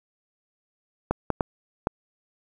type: clicks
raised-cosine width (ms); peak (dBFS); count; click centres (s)
1; -8; 4; 1.11 / 1.303 / 1.408 / 1.871
effects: 8-bit